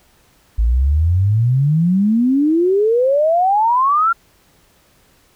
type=exponential sweep; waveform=sine; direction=up; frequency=53.4 to 1396.9 Hz; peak=-11 dBFS; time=0.58-4.13 s; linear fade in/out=10 ms; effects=pink hiss -54 dBFS RMS until 5.35 s